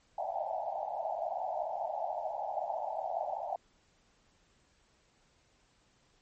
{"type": "band-pass noise", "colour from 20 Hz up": "pink", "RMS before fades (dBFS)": -36, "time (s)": [0.18, 3.56], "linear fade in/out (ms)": 2, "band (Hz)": [610, 860], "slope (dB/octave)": 96, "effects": ["pink hiss -69 dBFS RMS until 6.21 s", "MP3 32 kbps"]}